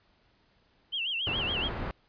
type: tone with vibrato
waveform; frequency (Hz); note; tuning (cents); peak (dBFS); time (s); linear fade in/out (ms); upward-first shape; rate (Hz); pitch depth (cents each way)
sine; 2952; F#7; -5; -29; 0.92-1.69; 20; sine; 7.1; 180
type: low-pass noise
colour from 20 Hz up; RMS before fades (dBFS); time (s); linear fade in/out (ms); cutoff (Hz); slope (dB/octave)
pink; -35; 1.27-1.91; 0; 1800; 12
effects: pink hiss -67 dBFS RMS until 2.08 s + resampled to 11025 Hz